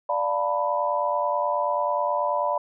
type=chord; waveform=sine; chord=B half-diminished seventh; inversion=first; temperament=equal with one note detuned; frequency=587.3 / 698.5 / 898.5 / 987.8 Hz; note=D5 / F5 / A5 / B5; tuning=0 / 0 / +36 / 0 cents; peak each=-26 / -30 / -30 / -25 dBFS; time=0.09-2.58 s; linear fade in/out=5 ms; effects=none